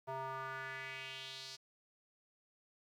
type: tone with band-pass filter sweep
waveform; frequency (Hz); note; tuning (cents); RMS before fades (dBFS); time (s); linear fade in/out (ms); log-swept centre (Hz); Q
square; 132.9; C3; +27; -45; 0.07-1.57; 20; 800 to 5000; 3.1
effects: 12-bit